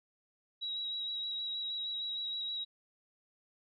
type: tone with vibrato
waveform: sine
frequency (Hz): 3860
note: B7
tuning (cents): -40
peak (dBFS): -35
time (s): 0.61-2.65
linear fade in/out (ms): 20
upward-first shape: square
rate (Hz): 6.4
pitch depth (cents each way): 14
effects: none